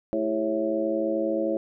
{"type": "harmonic tone with a mistuned harmonic", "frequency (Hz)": 109.6, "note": "A2", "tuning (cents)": -6, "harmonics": [2, 3, 4, 5, 6], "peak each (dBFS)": [-33, -27, -33, -27, -33], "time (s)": [0.13, 1.57], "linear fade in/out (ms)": 0, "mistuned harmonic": 4, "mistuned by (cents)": -150, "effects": []}